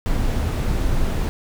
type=noise; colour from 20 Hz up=brown; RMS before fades=-20 dBFS; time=0.06-1.29 s; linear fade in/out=0 ms; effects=none